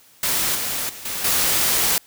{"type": "noise with level steps", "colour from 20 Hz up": "white", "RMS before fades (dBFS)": [-21, -25, -37, -27, -19], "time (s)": [0.23, 1.98], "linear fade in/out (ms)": 2, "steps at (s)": [0.55, 0.89, 1.05, 1.24], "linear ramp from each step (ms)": 5, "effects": ["white hiss -52 dBFS RMS until 2.06 s"]}